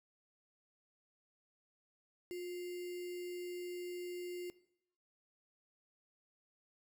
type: tone with sample-and-hold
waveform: sine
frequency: 356.6 Hz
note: F4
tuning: 36 cents sharp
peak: -40 dBFS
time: 2.31-4.5 s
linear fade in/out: 0 ms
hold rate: 2450 Hz
effects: noise-tail reverb RT60 0.7 s tail -19 dB re dry